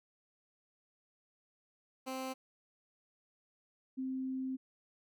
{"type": "tone pair in turn", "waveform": ["15% pulse", "sine"], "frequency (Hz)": [261.6, 261.6], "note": ["C4", "C4"], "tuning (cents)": [0, 0], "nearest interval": "unison", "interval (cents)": 0, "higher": "neither", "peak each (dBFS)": [-32, -35], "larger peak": "first", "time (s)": [[2.06, 2.34], [3.97, 4.57]], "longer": "second", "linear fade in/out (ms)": 20, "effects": []}